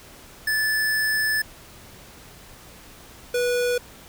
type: tone pair in turn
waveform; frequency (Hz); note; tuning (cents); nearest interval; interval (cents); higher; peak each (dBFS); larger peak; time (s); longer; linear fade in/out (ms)
square; 1741 / 488.6; A6 / B4; -19 / -19; octave + minor seventh; 2200; first; -21; neither; 0.47-1.42 / 3.34-3.78; first; 5
effects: pink hiss -46 dBFS RMS until 4.08 s